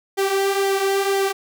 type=tone with flanger; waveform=sawtooth; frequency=392 Hz; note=G4; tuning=in tune; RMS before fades=-20 dBFS; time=0.17-1.33 s; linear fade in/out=20 ms; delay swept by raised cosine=0.74 to 4.34 ms; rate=2 Hz; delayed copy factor=-0.55; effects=none